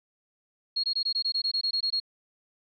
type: tone bursts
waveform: sine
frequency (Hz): 4294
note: C8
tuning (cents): +44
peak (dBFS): -24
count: 13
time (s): 0.76-2.001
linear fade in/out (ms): 10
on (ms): 77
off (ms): 20
effects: none